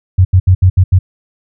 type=tone bursts at uneven times; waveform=sine; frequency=92.5 Hz; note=F#2; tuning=in tune; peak=-3 dBFS; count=6; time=0.18-0.25 / 0.33-0.4 / 0.47-0.55 / 0.62-0.7 / 0.77-0.84 / 0.92-0.99 s; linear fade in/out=10 ms; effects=none